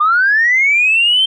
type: linear sweep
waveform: sine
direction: up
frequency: 1182 to 3146 Hz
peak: -8 dBFS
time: 0-1.26 s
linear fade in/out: 10 ms
effects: tanh soft clip ceiling -4 dBFS